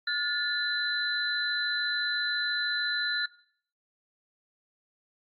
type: tone cluster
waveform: sine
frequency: 1430 / 1739 / 4023 Hz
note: F6 / A6 / B7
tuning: +41 / -21 / +31 cents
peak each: -31 dBFS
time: 0.07-3.26 s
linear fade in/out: 5 ms
effects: noise-tail reverb RT60 0.6 s tail -20 dB re dry + AAC 48 kbps